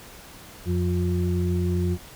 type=harmonic tone; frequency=88.8 Hz; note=F2; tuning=29 cents sharp; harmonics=1 / 2 / 4; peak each=-23 / -26 / -29 dBFS; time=0.65-1.98 s; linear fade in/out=50 ms; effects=pink hiss -45 dBFS RMS until 2.15 s